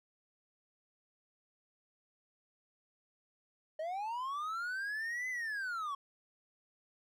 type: linear two-way sweep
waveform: triangle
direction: up then down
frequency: 609 to 2045 to 1089 Hz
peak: -34 dBFS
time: 3.79-5.95 s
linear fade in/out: 5 ms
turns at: 5.29 s
effects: none